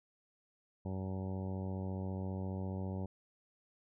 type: harmonic tone with a mistuned harmonic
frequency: 94.7 Hz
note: F#2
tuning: 41 cents sharp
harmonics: 1 / 2 / 3 / 4 / 5 / 6 / 7 / 8 / 9 / 10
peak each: -39 / -41 / -49 / -49 / -52 / -51 / -58 / -56 / -56 / -60 dBFS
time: 0.85-3.06 s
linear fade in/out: 5 ms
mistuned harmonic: 10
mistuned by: -21 cents
effects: none